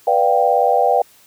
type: chord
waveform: sine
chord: G dominant seventh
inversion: first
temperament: just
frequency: 490 / 588 / 705.6 / 784 Hz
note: B4 / D5 / F5 / G5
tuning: -14 / +2 / +18 / 0 cents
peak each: -18 / -19 / -17 / -16 dBFS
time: 0.07-1.02 s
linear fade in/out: 5 ms
effects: white hiss -50 dBFS RMS until 1.26 s